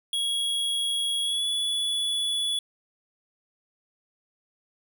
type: tone with pitch glide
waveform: square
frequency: 3322 to 3415 Hz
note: G#7 to G#7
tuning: 0 to +48 cents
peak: -25 dBFS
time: 0.13-2.59 s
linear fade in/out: 2 ms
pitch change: +48 cents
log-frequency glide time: 1.22-1.46 s
effects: none